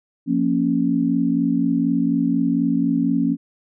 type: chord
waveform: sine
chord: Bb minor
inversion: second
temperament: equal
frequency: 174.61 / 233.1 / 277.2 Hz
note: F3 / Bb3 / Db4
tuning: 0 / 0 / 0 cents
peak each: -23 / -21 / -19 dBFS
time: 0.26-3.37 s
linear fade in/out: 50 ms
effects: none